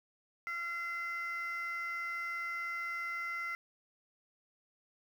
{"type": "tone pair together", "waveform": "sine", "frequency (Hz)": [1369.1, 2054], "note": ["F6", "C7"], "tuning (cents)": [-35, -33], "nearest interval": "perfect fifth", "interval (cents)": 702, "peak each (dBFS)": [-38, -36], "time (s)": [0.47, 3.55], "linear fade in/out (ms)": 0, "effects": ["tanh soft clip ceiling -32 dBFS", "10-bit"]}